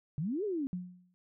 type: exponential two-way sweep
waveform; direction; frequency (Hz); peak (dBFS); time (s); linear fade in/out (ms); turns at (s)
sine; up then down; 136.4 to 440 to 259.6; -31; 0.18-0.67; 0; 0.44
type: tone with exponential decay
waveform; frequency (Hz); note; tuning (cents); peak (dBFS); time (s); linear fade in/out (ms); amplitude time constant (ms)
sine; 180; F#3; -47; -31; 0.73-1.14; 0; 89
effects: none